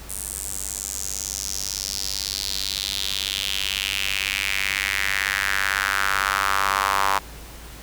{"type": "tone with high-pass filter sweep", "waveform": "sawtooth", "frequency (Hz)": 98, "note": "G2", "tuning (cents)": 0, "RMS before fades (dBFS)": -25, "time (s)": [0.09, 7.19], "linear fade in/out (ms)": 10, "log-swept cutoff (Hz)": [9200, 1000], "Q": 3.2, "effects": ["added 56 Hz sine -40 dBFS peak until 7.82 s", "pink hiss -42 dBFS RMS until 7.82 s"]}